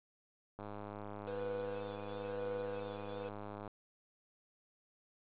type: click train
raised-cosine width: 1 ms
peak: -32 dBFS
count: 319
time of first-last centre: 0.59-3.677 s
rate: 103 Hz
type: tone with tremolo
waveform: triangle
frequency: 492.1 Hz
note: B4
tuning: 6 cents flat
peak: -35 dBFS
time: 1.27-3.29 s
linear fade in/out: 5 ms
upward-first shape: triangle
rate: 1 Hz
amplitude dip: 75%
effects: resampled to 8000 Hz + 9-bit